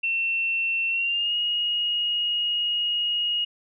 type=tone with pitch glide; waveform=sine; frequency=2700 to 2877 Hz; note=E7 to F#7; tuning=+41 to -49 cents; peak=-22 dBFS; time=0.03-3.45 s; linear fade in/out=10 ms; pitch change=+110 cents; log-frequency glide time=0.89-1.35 s; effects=none